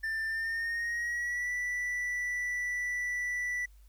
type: tone with pitch glide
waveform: triangle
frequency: 1783 to 1967 Hz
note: A6 to B6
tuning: +22 to -7 cents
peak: -29 dBFS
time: 0.03-3.66 s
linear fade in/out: 10 ms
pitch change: +171 cents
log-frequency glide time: 0.27-1.51 s
effects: added 50 Hz sine -53 dBFS peak until 3.88 s + white hiss -70 dBFS RMS until 3.88 s